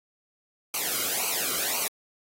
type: noise with flanger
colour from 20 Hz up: white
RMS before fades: -28 dBFS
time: 0.74-1.88 s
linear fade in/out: 2 ms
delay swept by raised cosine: 0.56 to 1.15 ms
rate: 1.9 Hz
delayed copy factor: -0.95
effects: AAC 48 kbps